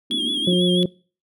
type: band-pass noise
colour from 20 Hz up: pink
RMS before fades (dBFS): -30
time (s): 0.1-0.55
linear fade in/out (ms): 5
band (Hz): 220 to 340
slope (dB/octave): 48
type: tone with vibrato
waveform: triangle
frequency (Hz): 3300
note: G#7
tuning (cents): -12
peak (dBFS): -20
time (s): 0.11-0.83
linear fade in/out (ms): 0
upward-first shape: sine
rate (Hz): 6.1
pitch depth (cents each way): 59
type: harmonic tone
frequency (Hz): 179.2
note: F3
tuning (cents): +45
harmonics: 1 / 2 / 3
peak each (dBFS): -17 / -20 / -27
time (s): 0.47-0.86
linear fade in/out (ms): 5
effects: noise-tail reverb RT60 0.4 s tail -24 dB re dry